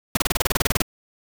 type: noise bursts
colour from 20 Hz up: pink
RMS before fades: -18 dBFS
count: 14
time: 0.15-0.821 s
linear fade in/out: 5 ms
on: 21 ms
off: 29 ms
effects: none